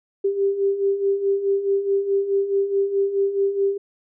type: beating tone pair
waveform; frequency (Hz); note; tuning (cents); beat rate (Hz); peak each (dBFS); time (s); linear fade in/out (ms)
sine; 392 / 396.7; G4 / G4; 0 / +21; 4.7; -25 / -19; 0.24-3.78; 10
effects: none